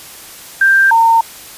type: tone pair in turn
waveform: sine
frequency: 1580 / 912.5 Hz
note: G6 / A#5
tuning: +13 / -37 cents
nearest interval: minor seventh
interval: 950 cents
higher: first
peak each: -6 dBFS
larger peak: neither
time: 0.61-0.91 / 0.91-1.21 s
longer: neither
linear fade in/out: 5 ms
effects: white hiss -34 dBFS RMS until 1.57 s + resampled to 32000 Hz